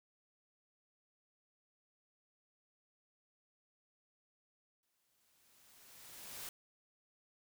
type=noise with exponential growth; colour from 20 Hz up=white; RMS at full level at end=-45 dBFS; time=4.83-6.49 s; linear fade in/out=2 ms; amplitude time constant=360 ms; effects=none